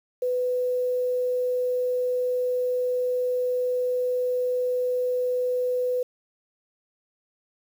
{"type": "tone with quantisation", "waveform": "sine", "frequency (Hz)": 498.9, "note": "B4", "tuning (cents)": 17, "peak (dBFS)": -22, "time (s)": [0.22, 6.03], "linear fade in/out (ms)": 5, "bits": 8, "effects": []}